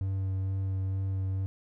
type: tone with vibrato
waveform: triangle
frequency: 95.8 Hz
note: G2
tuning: 39 cents flat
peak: -26 dBFS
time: 0.01-1.46 s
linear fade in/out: 0 ms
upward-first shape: sine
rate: 2.2 Hz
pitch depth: 12 cents each way
effects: none